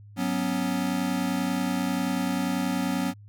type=chord; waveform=square; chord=F# suspended fourth; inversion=none; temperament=equal; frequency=185 / 246.9 / 277.2 Hz; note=F#3 / B3 / C#4; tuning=0 / 0 / 0 cents; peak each=-30 dBFS; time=0.16-3.14 s; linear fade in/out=50 ms; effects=added 103 Hz sine -45 dBFS peak until 3.28 s